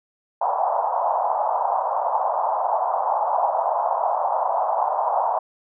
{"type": "band-pass noise", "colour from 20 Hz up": "pink", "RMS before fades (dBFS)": -22, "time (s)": [0.41, 5.39], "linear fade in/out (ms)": 5, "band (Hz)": [650, 1000], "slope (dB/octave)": 48, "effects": []}